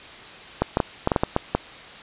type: clicks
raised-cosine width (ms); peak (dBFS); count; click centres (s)
1; -4; 9; 0.62 / 0.771 / 0.802 / 1.074 / 1.118 / 1.162 / 1.235 / 1.364 / 1.55
effects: white hiss -41 dBFS RMS until 2.02 s + resampled to 8000 Hz